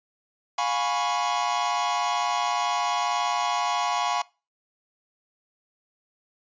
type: chord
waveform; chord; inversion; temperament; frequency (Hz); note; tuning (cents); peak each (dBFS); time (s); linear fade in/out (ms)
45% pulse; C# dominant seventh; first; equal with one note detuned; 708.6 / 830.6 / 987.8 / 1108.7; E#5 / G#5 / B5 / C#6; +25 / 0 / 0 / 0; -29; 0.58-4.22; 5
effects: noise-tail reverb RT60 0.3 s tail -22 dB re dry + resampled to 16000 Hz